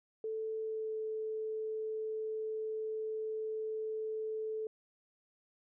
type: tone with pitch glide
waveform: sine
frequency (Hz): 440 to 436.7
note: A4 to A4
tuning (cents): 0 to -13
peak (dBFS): -35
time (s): 0.24-4.67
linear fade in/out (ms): 2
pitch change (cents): -13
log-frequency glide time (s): 0.61-0.97
effects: none